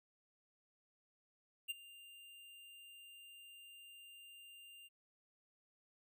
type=tone with ADSR envelope; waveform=square; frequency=2794 Hz; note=F7; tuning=in tune; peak=-37 dBFS; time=1.68-4.89 s; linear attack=24 ms; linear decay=21 ms; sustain=-19 dB; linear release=28 ms; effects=none